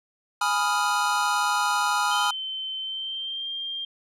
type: chord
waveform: square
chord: F half-diminished seventh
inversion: first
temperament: equal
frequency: 830.6 / 987.8 / 1244.5 / 1396.9 Hz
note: Ab5 / Cb6 / Eb6 / F6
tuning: 0 / 0 / 0 / 0 cents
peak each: -28 dBFS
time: 0.41-2.31 s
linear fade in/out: 5 ms
type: tone with pitch glide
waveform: sine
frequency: 3082 to 3193 Hz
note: G7 to G7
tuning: -30 to +31 cents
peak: -29 dBFS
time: 2.11-3.85 s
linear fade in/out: 5 ms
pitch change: +61 cents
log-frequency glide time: 2.8-3.49 s
type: click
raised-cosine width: 0.3 ms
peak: -32 dBFS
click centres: 2.256 s
effects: low-pass 11000 Hz 12 dB/octave